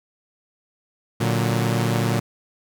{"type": "chord", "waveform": "sawtooth", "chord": "Bb augmented", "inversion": "none", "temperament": "equal", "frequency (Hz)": [116.54, 146.83, 185], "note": ["Bb2", "D3", "F#3"], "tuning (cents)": [0, 0, 0], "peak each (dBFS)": [-17, -22, -22], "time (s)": [1.2, 2.2], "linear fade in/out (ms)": 10, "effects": []}